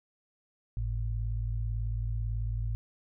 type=tone pair together; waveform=sine; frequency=51.82 / 110 Hz; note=G#1 / A2; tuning=-3 / 0 cents; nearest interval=octave + minor second; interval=1303 cents; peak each=-31 / -33 dBFS; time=0.77-2.75 s; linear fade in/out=0 ms; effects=none